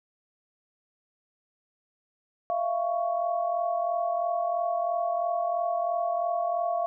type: tone cluster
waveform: sine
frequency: 648 / 691 / 1114 Hz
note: E5 / F5 / C#6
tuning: -30 / -19 / +8 cents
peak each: -32 / -26 / -35 dBFS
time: 2.5-6.86 s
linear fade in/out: 0 ms
effects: none